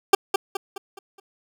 20% pulse tone with echo, 392 Hz, G4, in tune, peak -5 dBFS, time 0.13-0.15 s, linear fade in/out 5 ms, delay 210 ms, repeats 5, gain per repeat -7 dB, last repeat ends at 1.2 s, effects none

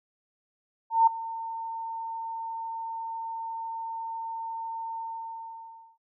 sine tone with ADSR envelope, 907 Hz, A#5, 48 cents flat, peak -14 dBFS, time 0.9-5.98 s, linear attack 170 ms, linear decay 7 ms, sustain -18 dB, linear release 1000 ms, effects none

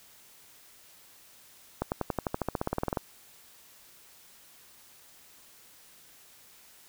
accelerating click train, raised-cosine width 1 ms, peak -14 dBFS, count 18, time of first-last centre 1.82-2.972 s, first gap 99 ms, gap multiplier 0.95, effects white hiss -56 dBFS RMS until 6.88 s

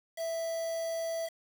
triangle tone with quantisation, 659.3 Hz, E5, in tune, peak -30 dBFS, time 0.16-1.3 s, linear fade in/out 50 ms, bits 7, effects none

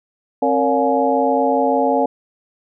sine tone cluster, 267 / 462.7 / 568 / 714 / 841 Hz, C4 / A#4 / C#5 / F5 / G#5, +35 / -13 / +42 / +38 / +22 cents, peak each -20 dBFS, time 0.42-2.06 s, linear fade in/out 5 ms, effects none

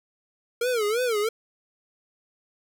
square tone with vibrato, 456.6 Hz, A#4, 36 cents flat, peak -23 dBFS, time 0.61-1.29 s, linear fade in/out 5 ms, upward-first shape sine, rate 3 Hz, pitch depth 180 cents each way, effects none

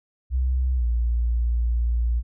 sine tone with pitch glide, 63.9 to 58.6 Hz, C2 to A#1, -40 to +10 cents, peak -19 dBFS, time 0.3-2.23 s, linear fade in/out 50 ms, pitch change -150 cents, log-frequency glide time 0.75-0.84 s, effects none

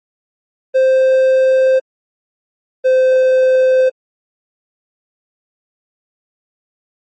triangle tone pair in turn, 523.3 / 517.3 Hz, C5 / C5, 0 / -20 cents, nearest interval unison, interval 20 cents, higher first, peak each -6 dBFS, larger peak neither, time 0.74-1.8 / 2.84-3.9 s, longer neither, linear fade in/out 20 ms, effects MP3 32 kbps

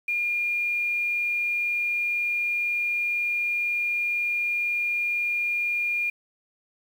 sine tone with quantisation, 2414 Hz, D7, 47 cents sharp, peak -23 dBFS, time 0.08-6.1 s, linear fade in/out 5 ms, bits 8, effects none

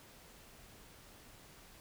silence, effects pink hiss -58 dBFS RMS until 1.8 s

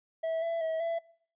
triangle tone with pitch steps, 651 / 667 / 644 / 668 Hz, E5 / E5 / E5 / E5, -22 / +20 / -41 / +23 cents, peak -27 dBFS, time 0.23-0.99 s, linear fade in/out 10 ms, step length 190 ms, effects noise-tail reverb RT60 0.6 s tail -22 dB re dry + resampled to 8000 Hz

